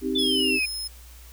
sine chord, C minor, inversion none, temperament just, 261.6 / 314 / 392.4 Hz, C4 / Eb4 / G4, 0 / +16 / +2 cents, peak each -27 / -29 / -28 dBFS, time 0.01-0.6 s, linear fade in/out 50 ms
sine exponential sweep, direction down, 3546 to 2444 Hz, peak -22 dBFS, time 0.15-0.66 s, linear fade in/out 10 ms
sawtooth tone, 5160 Hz, E8, 38 cents flat, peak -27 dBFS, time 0.18-0.88 s, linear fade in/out 10 ms
effects added 60 Hz sine -44 dBFS peak until 1.32 s + white hiss -51 dBFS RMS until 1.32 s

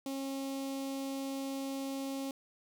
sawtooth tone with notch filter, 271.6 Hz, C#4, 35 cents flat, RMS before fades -38 dBFS, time 0.06-2.31 s, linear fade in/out 2 ms, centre 1600 Hz, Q 0.8, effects none

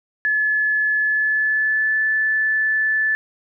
sine tone with pitch glide, 1717 to 1745 Hz, A6 to A6, -43 to -15 cents, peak -16 dBFS, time 0.25-3.15 s, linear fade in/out 0 ms, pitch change +28 cents, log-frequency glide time 0.98-2.01 s, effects none

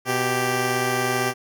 10% pulse tone pair together, 124.69 / 392 Hz, B2 / G4, +17 / 0 cents, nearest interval octave + minor sixth, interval 1983 cents, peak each -17 / -14 dBFS, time 0.05-1.34 s, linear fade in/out 50 ms, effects none

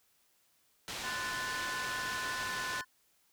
white low-pass noise, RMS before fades -41 dBFS, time 0.88-2.81 s, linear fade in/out 0 ms, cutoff 4900 Hz, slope 12 dB/octave
triangle chord, F# diminished, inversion second, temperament equal with one note detuned, 1031.5 / 1480 / 1760 Hz, C6 / F#6 / A6, -25 / 0 / 0 cents, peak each -39 dBFS, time 1.02-2.85 s, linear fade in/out 50 ms
effects white hiss -71 dBFS RMS until 3.32 s

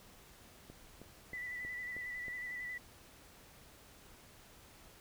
click train, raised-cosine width 2 ms, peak -37 dBFS, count 6, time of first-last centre 0.7-2.282 s, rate 3.16 Hz
sine tone with vibrato, 1975.5 Hz, B6, in tune, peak -40 dBFS, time 1.33-2.78 s, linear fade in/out 5 ms, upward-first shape square, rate 11 Hz, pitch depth 23 cents each way
effects pink hiss -59 dBFS RMS until 5 s

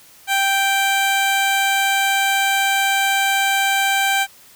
15% pulse tone, 784 Hz, G5, in tune, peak -9 dBFS, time 0.27-4.27 s, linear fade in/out 50 ms, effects white hiss -47 dBFS RMS until 4.55 s

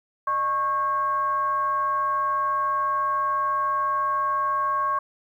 sine tone with frequency modulation, 1100 Hz, C#6, 14 cents flat, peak -21 dBFS, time 0.27-4.99 s, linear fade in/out 5 ms, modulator 494 Hz, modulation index 0.39, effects 10-bit

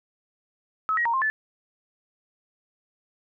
sine tone with pitch steps, 1288 / 1895 / 930 / 1057 / 1744 Hz, E6 / A#6 / A#5 / C6 / A6, -41 / +28 / -4 / +17 / -16 cents, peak -21 dBFS, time 0.89-1.3 s, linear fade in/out 0 ms, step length 82 ms, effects none

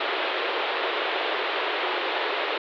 pink band-pass noise, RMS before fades -27 dBFS, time 0-2.58 s, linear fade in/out 5 ms, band 360 to 3800 Hz, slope 48 dB/octave, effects none

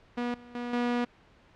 sawtooth tone with level steps, 242 Hz, B3, 35 cents flat, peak -25 / -44 / -29 / -22 dBFS, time 0.17-1.05 s, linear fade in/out 10 ms, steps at 0.34 / 0.55 / 0.73 s, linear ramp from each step 2 ms, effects pink hiss -59 dBFS RMS until 1.55 s + low-pass 3000 Hz 12 dB/octave

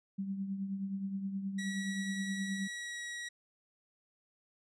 sine tone with tremolo, 195.1 Hz, G3, 8 cents flat, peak -32 dBFS, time 0.18-2.68 s, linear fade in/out 10 ms, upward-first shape triangle, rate 9.5 Hz, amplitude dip 60%
sawtooth tone with pitch glide, 1925 to 1912.8 Hz, B6 to A#6, -45 to +44 cents, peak -36 dBFS, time 1.58-3.29 s, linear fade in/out 10 ms, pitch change -11 cents, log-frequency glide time 2.62-2.97 s
effects resampled to 22050 Hz

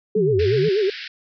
sine tone with vibrato, 404.6 Hz, G#4, 45 cents flat, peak -16 dBFS, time 0.15-0.9 s, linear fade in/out 5 ms, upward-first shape sine, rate 8.2 Hz, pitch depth 140 cents each way
sine linear two-way sweep, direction down then up, 202.2 to 81.1 to 170.4 Hz, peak -21 dBFS, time 0.16-0.69 s, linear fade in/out 5 ms, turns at 0.41 s
pink band-pass noise, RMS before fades -34 dBFS, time 0.39-1.08 s, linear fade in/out 5 ms, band 1500 to 5200 Hz, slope 96 dB/octave
effects none

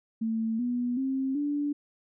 sine tone with pitch steps, 223.9 / 244.2 / 266.3 / 290.4 Hz, A3 / B3 / C4 / D4, +30 / -19 / +31 / -19 cents, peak -26 dBFS, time 0.21-1.73 s, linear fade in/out 10 ms, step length 380 ms, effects none

